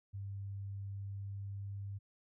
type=tone with pitch glide; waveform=sine; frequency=99 to 99.57 Hz; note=G2 to G2; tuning=+18 to +28 cents; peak=-40 dBFS; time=0.13-1.99 s; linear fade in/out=20 ms; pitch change=+10 cents; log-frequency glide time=0.92-1.75 s; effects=none